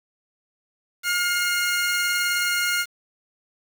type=tone pair together; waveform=sawtooth; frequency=1419 / 2138 Hz; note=F6 / C7; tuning=+27 / +37 cents; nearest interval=perfect fifth; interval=710 cents; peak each=-19 / -22 dBFS; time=1.03-2.86 s; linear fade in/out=50 ms; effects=7-bit